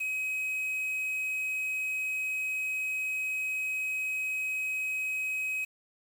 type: tone with quantisation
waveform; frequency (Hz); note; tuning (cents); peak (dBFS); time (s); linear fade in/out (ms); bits
triangle; 2536; D#7; +32; -28; 0-5.65; 10; 8
effects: none

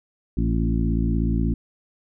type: harmonic tone with a mistuned harmonic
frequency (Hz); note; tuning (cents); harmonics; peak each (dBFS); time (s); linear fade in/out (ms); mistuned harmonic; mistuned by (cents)
56.5; A1; +47; 1 / 2 / 3 / 4 / 5 / 6; -22 / -27 / -26 / -27 / -29 / -33; 0.37-1.54; 5; 5; -30
effects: none

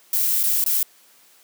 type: noise with dropouts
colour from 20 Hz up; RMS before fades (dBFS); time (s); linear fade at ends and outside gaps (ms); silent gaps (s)
violet; -20; 0.13-0.83; 2; 0.431-0.435 / 0.641-0.662
effects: white hiss -54 dBFS RMS until 1.43 s + high-pass 200 Hz 12 dB/octave

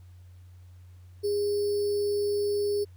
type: tone with sample-and-hold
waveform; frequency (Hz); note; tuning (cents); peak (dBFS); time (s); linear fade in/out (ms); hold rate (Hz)
sine; 409.3; G#4; -25; -24; 1.23-2.85; 20; 4900
effects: added 90 Hz sine -47 dBFS peak until 2.96 s + pink hiss -67 dBFS RMS until 2.96 s

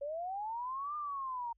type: linear two-way sweep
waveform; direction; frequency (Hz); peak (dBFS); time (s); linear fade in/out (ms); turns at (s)
sine; up then down; 551 to 1211 to 920; -36; 0.01-1.53; 10; 0.96
effects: added 50 Hz sine -70 dBFS peak until 1.57 s

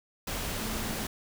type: tone in noise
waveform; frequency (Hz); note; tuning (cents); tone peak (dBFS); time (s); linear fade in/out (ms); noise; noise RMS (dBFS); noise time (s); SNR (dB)
sine; 220; A3; 0; -38; 0.61-1.03; 5; pink; -34; 0.27-1.07; -7
effects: none

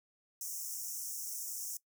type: high-pass noise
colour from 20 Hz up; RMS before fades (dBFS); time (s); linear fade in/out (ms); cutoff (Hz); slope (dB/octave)
pink; -41; 0.41-1.77; 2; 5500; 96
effects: noise-tail reverb RT60 0.1 s tail -19 dB re dry

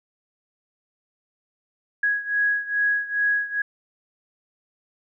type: beating tone pair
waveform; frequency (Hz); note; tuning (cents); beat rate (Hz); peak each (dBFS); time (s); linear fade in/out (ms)
sine; 1661.2 / 1663.6; G#6 / G#6; 0 / +2; 2.4; -22 / -25; 2.03-3.62; 5
effects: none

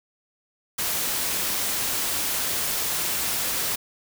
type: noise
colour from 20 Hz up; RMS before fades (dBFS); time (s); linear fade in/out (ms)
white; -26; 0.78-3.76; 10
effects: none

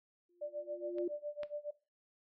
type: tone with exponential growth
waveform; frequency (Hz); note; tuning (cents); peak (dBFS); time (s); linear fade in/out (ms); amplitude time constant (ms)
sine; 350.3; F4; +5; -31; 0.29-1.08; 5; 170
type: tone with tremolo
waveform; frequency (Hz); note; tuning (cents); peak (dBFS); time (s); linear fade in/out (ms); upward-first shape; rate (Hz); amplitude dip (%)
sine; 590; D5; +8; -36; 0.41-1.71; 10; sine; 7.2; 95
type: clicks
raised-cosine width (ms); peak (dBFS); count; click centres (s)
0.3; -40 / -30; 2; 0.984 / 1.433
effects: noise-tail reverb RT60 0.3 s tail -18 dB re dry

